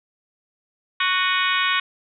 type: harmonic tone with a mistuned harmonic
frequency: 370 Hz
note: F#4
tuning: in tune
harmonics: 3 / 4 / 5 / 6 / 7 / 8 / 9 / 10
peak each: -24 / -25 / -26 / -27 / -27 / -28 / -29 / -29 dBFS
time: 1-1.8 s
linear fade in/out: 5 ms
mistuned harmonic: 7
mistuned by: -72 cents
effects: none